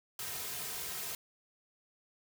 white noise with comb filter, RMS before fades -40 dBFS, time 0.19-1.15 s, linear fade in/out 2 ms, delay 3.5 ms, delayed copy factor -0.7, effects none

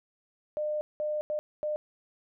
sine tone bursts at uneven times, 604 Hz, D5, 48 cents sharp, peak -28 dBFS, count 4, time 0.57-0.81 / 1-1.21 / 1.3-1.39 / 1.63-1.76 s, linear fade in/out 0 ms, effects none

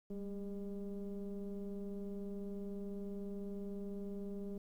sine tone with frequency modulation, 196 Hz, G3, in tune, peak -39 dBFS, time 0.1-4.58 s, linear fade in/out 5 ms, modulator 206 Hz, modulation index 1.1, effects tanh soft clip ceiling -36 dBFS + 12-bit

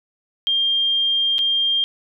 sine tone with dropouts, 3200 Hz, G7, 35 cents sharp, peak -16 dBFS, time 0.47-1.84 s, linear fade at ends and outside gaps 0 ms, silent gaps 1.383-1.39 s, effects none

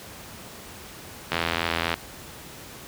click train, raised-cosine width 0.3 ms, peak -7 dBFS, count 53, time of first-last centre 1.32-1.941 s, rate 83.8 Hz, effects pink hiss -42 dBFS RMS until 2.87 s + high-pass 60 Hz 12 dB/octave

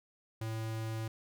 square tone, 111.4 Hz, A2, 22 cents sharp, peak -36 dBFS, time 0.41-1.08 s, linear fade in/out 5 ms, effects none

